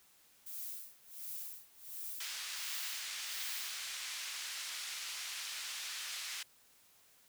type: noise with tremolo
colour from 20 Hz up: violet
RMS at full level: -43 dBFS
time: 0.46-3.86 s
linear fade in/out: 5 ms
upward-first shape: sine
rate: 1.4 Hz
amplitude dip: 95%
type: band-pass noise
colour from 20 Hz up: white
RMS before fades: -43 dBFS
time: 2.2-6.43 s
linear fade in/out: 5 ms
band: 1700 to 5900 Hz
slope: 12 dB/octave
effects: white hiss -66 dBFS RMS until 7.28 s